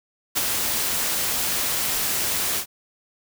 white noise with ADSR envelope, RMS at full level -20 dBFS, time 0.35-2.66 s, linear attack 25 ms, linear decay 19 ms, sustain -4 dB, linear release 86 ms, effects none

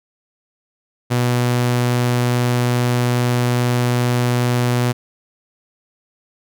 sawtooth tone, 122.4 Hz, B2, 15 cents flat, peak -11 dBFS, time 1.1-4.93 s, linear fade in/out 20 ms, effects none

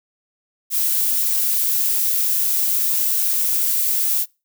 violet noise, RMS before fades -19 dBFS, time 0.7-4.26 s, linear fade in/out 50 ms, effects noise-tail reverb RT60 0.3 s tail -26 dB re dry

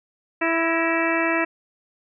harmonic tone with a mistuned harmonic, 330.3 Hz, E4, 4 cents sharp, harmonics 1 / 2 / 3 / 4 / 5 / 6 / 7 / 8, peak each -24 / -26 / -29 / -29 / -29 / -27 / -29 / -29 dBFS, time 0.41-1.45 s, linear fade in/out 10 ms, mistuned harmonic 6, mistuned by -60 cents, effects none

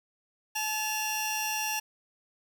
sawtooth tone cluster, 861 / 2759 / 5730 Hz, A5 / F7 / F8, -38 / -22 / +44 cents, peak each -29 / -30 / -33 dBFS, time 0.55-1.8 s, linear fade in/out 10 ms, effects 9-bit

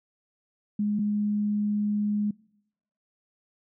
sine tone pair in turn, 208 / 208 Hz, G#3 / G#3, +3 / +3 cents, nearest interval unison, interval 0 cents, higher neither, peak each -23 dBFS, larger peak neither, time 0.79-0.99 / 0.99-2.31 s, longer second, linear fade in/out 5 ms, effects noise-tail reverb RT60 0.8 s tail -24 dB re dry

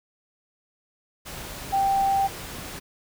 sine tone in noise, 784 Hz, G5, in tune, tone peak -19 dBFS, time 1.72-2.28 s, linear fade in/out 20 ms, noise pink, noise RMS -37 dBFS, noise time 1.25-2.8 s, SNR +15 dB, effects none

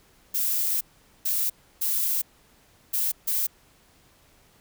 violet noise bursts at uneven times, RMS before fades -25 dBFS, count 5, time 0.34-0.81 / 1.25-1.5 / 1.81-2.22 / 2.93-3.12 / 3.27-3.47 s, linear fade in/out 10 ms, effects pink hiss -59 dBFS RMS until 4.6 s

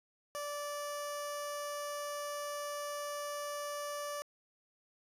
15% pulse tone with notch filter, 583 Hz, D5, 13 cents flat, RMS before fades -40 dBFS, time 0.35-4.22 s, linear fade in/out 0 ms, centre 2100 Hz, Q 1.3, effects resampled to 32000 Hz

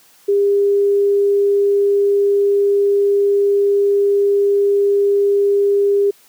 sine tone, 402.3 Hz, G4, 45 cents sharp, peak -11 dBFS, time 0.28-6.11 s, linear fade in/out 10 ms, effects white hiss -50 dBFS RMS until 6.28 s + high-pass 150 Hz 12 dB/octave

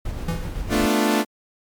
brown noise with tremolo, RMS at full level -27 dBFS, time 0.05-0.86 s, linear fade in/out 5 ms, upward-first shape square, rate 8 Hz, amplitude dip 25%
square tone with exponential decay, 166.9 Hz, E3, 22 cents sharp, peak -21 dBFS, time 0.28-0.65 s, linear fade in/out 5 ms, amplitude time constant 79 ms
sawtooth chord, B half-diminished seventh, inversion third, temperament equal, 220 / 246.9 / 293.7 / 349.2 Hz, A3 / B3 / D4 / F4, 0 / 0 / 0 / 0 cents, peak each -17 / -22 / -18 / -21 dBFS, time 0.69-1.25 s, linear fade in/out 50 ms
effects MP3 96 kbps

